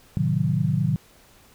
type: chord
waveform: sine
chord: A diminished seventh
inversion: none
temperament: equal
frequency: 110 / 130.81 / 155.56 / 185 Hz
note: A2 / C3 / Eb3 / Gb3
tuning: 0 / 0 / 0 / 0 cents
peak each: -27 / -25 / -23 / -26 dBFS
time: 0.17-0.96 s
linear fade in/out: 0 ms
effects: pink hiss -54 dBFS RMS until 1.54 s